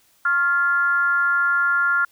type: tone with frequency modulation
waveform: sine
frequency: 1396.9 Hz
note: F6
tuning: in tune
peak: -16 dBFS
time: 0.25-2.05 s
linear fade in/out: 5 ms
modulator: 308 Hz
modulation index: 0.5
effects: white hiss -59 dBFS RMS until 2.11 s